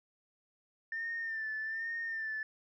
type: tone with vibrato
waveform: sine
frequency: 1794 Hz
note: A6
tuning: 33 cents sharp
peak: -34 dBFS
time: 0.92-2.43 s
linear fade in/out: 2 ms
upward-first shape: sine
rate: 1.2 Hz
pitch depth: 47 cents each way
effects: tanh soft clip ceiling -30 dBFS